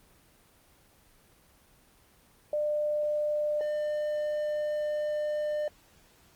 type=tone pair in turn; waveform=sine / triangle; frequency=598 / 600.5 Hz; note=D5 / D5; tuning=+31 / +38 cents; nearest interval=unison; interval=7 cents; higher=second; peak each=-26 / -26 dBFS; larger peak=neither; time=2.53-3.61 / 3.61-5.68 s; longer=second; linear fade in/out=2 ms; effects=pink hiss -61 dBFS RMS until 6.35 s + Opus 24 kbps